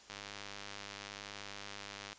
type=click train; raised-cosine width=0.2 ms; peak=-27 dBFS; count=206; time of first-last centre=0.1-2.13 s; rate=101 Hz; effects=white hiss -58 dBFS RMS until 2.18 s + resampled to 16000 Hz